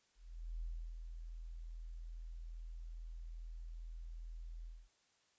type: tone with ADSR envelope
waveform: sine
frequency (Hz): 41.2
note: E1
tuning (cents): 0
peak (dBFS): -39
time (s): 0.15-4.89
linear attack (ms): 470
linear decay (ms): 320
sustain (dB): -6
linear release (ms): 240
effects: white hiss -75 dBFS RMS until 5.38 s + resampled to 16000 Hz